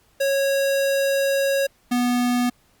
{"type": "tone pair in turn", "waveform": "square", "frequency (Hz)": [550, 245], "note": ["C#5", "B3"], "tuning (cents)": [-14, -14], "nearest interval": "octave + major second", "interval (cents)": 1400, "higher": "first", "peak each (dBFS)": -19, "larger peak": "neither", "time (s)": [[0.2, 1.67], [1.91, 2.5]], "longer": "first", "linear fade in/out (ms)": 10, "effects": ["pink hiss -60 dBFS RMS until 2.8 s", "Opus 48 kbps"]}